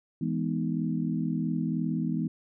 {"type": "chord", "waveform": "sine", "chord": "E major seventh", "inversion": "none", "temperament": "equal", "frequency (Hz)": [164.81, 207.7, 246.9, 311.1], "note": ["E3", "G#3", "B3", "D#4"], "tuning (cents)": [0, 0, 0, 0], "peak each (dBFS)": [-30, -33, -31, -35], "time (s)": [0.21, 2.28], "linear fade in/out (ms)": 5, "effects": []}